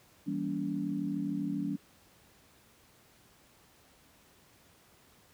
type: chord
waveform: sine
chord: E diminished seventh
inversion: none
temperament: just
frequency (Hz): 164.81 / 197.78 / 237.3 / 284.8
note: E3 / G3 / Bb3 / Db4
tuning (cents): 0 / +16 / +31 / +47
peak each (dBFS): -39 / -36 / -40 / -34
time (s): 0.26-1.77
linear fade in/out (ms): 20
effects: pink hiss -62 dBFS RMS until 5.33 s + high-pass 60 Hz 12 dB/octave